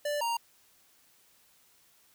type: tone pair in turn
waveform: square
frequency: 587.3 / 932.3 Hz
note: D5 / A#5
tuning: 0 / 0 cents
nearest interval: minor sixth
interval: 800 cents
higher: second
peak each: -30 / -29 dBFS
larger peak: second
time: 0.05-0.21 / 0.21-0.37 s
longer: neither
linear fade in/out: 5 ms
effects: white hiss -64 dBFS RMS until 2.14 s